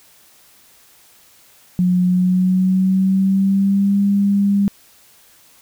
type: tone with pitch glide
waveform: sine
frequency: 180.5 to 200.3 Hz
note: F#3 to G3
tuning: -43 to +38 cents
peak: -12 dBFS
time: 1.79-4.68 s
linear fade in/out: 0 ms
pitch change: +181 cents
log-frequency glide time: 2.05-4 s
effects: white hiss -50 dBFS RMS until 5.61 s